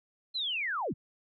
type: linear sweep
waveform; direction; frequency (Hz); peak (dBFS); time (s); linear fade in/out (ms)
sine; down; 4186 to 67.7; -30; 0.34-0.94; 20
effects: none

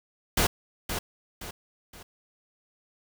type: noise with echo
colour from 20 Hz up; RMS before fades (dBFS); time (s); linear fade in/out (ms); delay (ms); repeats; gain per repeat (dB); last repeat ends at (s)
pink; -23; 0.37-0.47; 5; 520; 3; -8; 2.03
effects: none

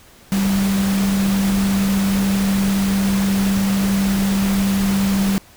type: tone in noise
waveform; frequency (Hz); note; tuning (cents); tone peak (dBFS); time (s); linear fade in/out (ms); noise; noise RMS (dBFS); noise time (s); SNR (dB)
sine; 196; G3; 0; -15; 0.32-5.38; 0; pink; -26; 0.32-5.38; +8
effects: pink hiss -47 dBFS RMS until 5.56 s

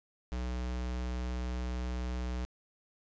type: tone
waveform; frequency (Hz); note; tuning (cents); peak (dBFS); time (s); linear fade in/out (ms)
square; 61.74; B1; 0; -34; 0.32-2.45; 0
effects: resampled to 16000 Hz + 12-bit

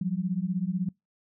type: beating tone pair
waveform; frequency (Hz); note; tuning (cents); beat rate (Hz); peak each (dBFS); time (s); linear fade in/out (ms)
sine; 174.61 / 190.61; F3 / G3; 0 / -48; 16; -29; 0.01-0.89; 5
effects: noise-tail reverb RT60 0.2 s tail -26 dB re dry

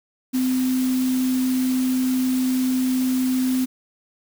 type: tone in noise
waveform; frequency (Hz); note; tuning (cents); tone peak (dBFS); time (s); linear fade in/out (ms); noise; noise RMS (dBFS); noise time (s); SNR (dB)
sine; 256.5; C4; -34; -18; 0.33-3.66; 20; white; -34; 0.33-3.66; +13
effects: none

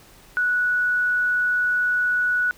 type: tone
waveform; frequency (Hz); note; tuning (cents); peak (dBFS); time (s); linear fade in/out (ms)
sine; 1472; F#6; -9; -18; 0.37-2.51; 0
effects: pink hiss -50 dBFS RMS until 2.57 s

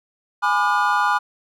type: chord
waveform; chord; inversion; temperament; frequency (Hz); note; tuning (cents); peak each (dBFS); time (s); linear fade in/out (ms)
triangle; G# diminished seventh; none; just; 830.6 / 996.7 / 1196.1 / 1435.3; G#5 / B5 / D6 / F6; 0 / +16 / +31 / +47; -20; 0.42-1.19; 20
effects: none

